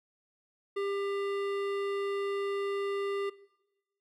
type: tone with hard clipping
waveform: triangle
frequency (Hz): 398.6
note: G4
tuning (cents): +29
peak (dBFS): -32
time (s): 0.76-3.3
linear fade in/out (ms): 10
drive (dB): 18
effects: noise-tail reverb RT60 1.0 s tail -20 dB re dry